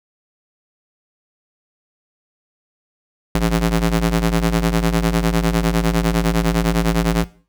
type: ring-modulated tone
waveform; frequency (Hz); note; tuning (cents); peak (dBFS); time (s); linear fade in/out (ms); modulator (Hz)
sawtooth; 111.9; A2; +30; -8; 3.35-7.24; 0; 60.9
effects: noise-tail reverb RT60 0.4 s tail -18 dB re dry